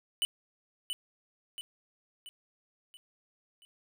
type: tone with echo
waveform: square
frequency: 2981 Hz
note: F#7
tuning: 12 cents sharp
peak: -27 dBFS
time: 0.22-0.25 s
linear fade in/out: 0 ms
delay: 680 ms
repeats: 5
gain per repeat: -6 dB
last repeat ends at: 3.65 s
effects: none